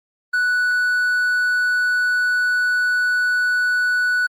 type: tone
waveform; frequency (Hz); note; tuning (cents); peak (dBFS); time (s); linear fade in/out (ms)
triangle; 1480; F#6; 0; -14; 0.33-4.27; 10
effects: Opus 32 kbps